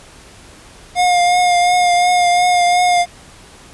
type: tone with vibrato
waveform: square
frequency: 712 Hz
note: F5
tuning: 33 cents sharp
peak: -11 dBFS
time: 0.95-3.06 s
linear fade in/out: 50 ms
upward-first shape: triangle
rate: 2.8 Hz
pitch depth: 27 cents each way
effects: pink hiss -41 dBFS RMS until 3.73 s + resampled to 24000 Hz